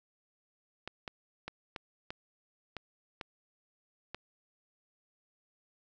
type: clicks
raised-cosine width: 0.3 ms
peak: -23 dBFS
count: 8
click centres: 0.876 / 1.078 / 1.48 / 1.762 / 2.105 / 2.767 / 3.212 / 4.146 s
effects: resampled to 16000 Hz + 9-bit

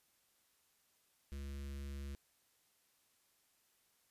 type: tone with notch filter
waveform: square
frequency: 69.4 Hz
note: C#2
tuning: 3 cents sharp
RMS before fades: -45 dBFS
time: 1.32-2.15 s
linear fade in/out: 0 ms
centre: 800 Hz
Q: 0.64
effects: white hiss -75 dBFS RMS until 4.1 s + resampled to 32000 Hz

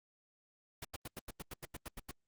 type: noise bursts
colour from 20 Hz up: pink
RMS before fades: -44 dBFS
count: 12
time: 0.82-2.113 s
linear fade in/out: 5 ms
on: 28 ms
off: 87 ms
effects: Opus 48 kbps

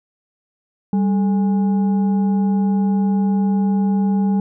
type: tone with frequency modulation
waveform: sine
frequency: 196 Hz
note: G3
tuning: in tune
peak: -14 dBFS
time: 0.93-4.4 s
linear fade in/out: 2 ms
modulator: 629 Hz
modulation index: 0.32
effects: none

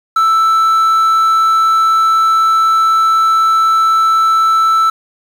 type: tone with quantisation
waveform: triangle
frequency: 1322 Hz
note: E6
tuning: 5 cents sharp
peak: -6 dBFS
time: 0.16-4.9 s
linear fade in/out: 5 ms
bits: 6
effects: none

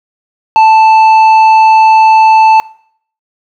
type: tone with tanh clipping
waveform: sine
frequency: 880 Hz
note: A5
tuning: in tune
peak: -3 dBFS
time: 0.56-2.6 s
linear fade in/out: 0 ms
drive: 7 dB
effects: noise-tail reverb RT60 0.6 s tail -23 dB re dry

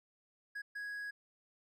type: tone bursts at uneven times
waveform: triangle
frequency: 1661.2 Hz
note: G#6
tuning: in tune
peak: -38 dBFS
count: 2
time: 0.55-0.62 / 0.75-1.11 s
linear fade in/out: 10 ms
effects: none

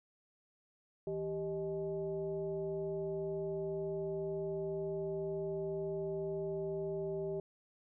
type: tone with frequency modulation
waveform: sine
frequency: 392 Hz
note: G4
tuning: in tune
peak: -35 dBFS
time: 1.07-7.4 s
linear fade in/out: 2 ms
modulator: 230 Hz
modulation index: 0.81
effects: none

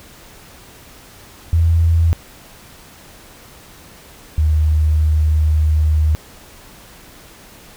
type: tone pair in turn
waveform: sine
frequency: 83 / 77.24 Hz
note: E2 / D#2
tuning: +12 / -12 cents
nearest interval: minor second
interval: 124 cents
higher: first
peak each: -10 / -11 dBFS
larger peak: first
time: 1.53-2.13 / 4.38-6.15 s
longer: second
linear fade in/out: 0 ms
effects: pink hiss -42 dBFS RMS until 7.76 s

